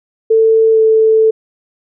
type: tone with pitch glide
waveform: sine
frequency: 445.5 to 441.1 Hz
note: A4 to A4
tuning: +22 to +4 cents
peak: -6 dBFS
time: 0.3-1.31 s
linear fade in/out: 10 ms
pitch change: -18 cents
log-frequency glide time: 0.72-0.79 s
effects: none